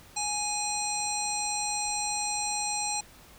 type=harmonic tone; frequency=830.6 Hz; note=G#5; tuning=in tune; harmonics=1 / 3 / 5 / 7 / 9 / 10; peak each=-33 / -38 / -36 / -36 / -34 / -38 dBFS; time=0.16-3.01 s; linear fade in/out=10 ms; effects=pink hiss -53 dBFS RMS until 3.38 s